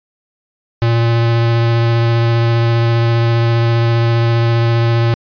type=tone with vibrato; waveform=square; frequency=116.4 Hz; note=A#2; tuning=2 cents flat; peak=-11 dBFS; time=0.82-5.14 s; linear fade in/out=0 ms; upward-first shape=sine; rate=15 Hz; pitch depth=10 cents each way; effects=resampled to 11025 Hz